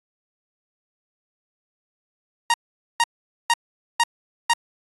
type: tone bursts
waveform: sawtooth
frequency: 936 Hz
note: A#5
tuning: 7 cents sharp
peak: -11 dBFS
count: 5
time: 2.5-4.535 s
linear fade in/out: 2 ms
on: 39 ms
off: 460 ms
effects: AAC 32 kbps